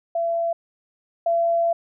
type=tone pair in turn; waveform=sine; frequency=674 / 676.3 Hz; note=E5 / E5; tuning=+38 / +44 cents; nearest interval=unison; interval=6 cents; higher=second; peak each=-20 / -17 dBFS; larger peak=second; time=0.15-0.53 / 1.26-1.73 s; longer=second; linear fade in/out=5 ms; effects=none